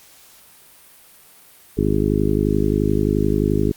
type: harmonic tone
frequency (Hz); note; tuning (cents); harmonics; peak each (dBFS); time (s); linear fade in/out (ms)
51.5; G#1; -14; 1 / 2 / 3 / 4 / 5 / 6 / 7 / 8; -24 / -24 / -24 / -24 / -24 / -24 / -24 / -24; 1.77-3.72; 10
effects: white hiss -48 dBFS RMS until 3.76 s + Opus 48 kbps